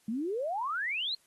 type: exponential sweep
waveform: sine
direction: up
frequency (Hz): 207.7 to 4300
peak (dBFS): -30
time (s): 0.08-1.15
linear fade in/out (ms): 5
effects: white hiss -67 dBFS RMS until 1.26 s + AAC 32 kbps